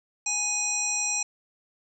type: harmonic tone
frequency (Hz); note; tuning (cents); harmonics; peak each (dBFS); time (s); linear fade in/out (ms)
830.6; G#5; 0; 1 / 3 / 5 / 7 / 9; -38 / -33 / -39 / -28 / -29; 0.26-1.23; 5
effects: none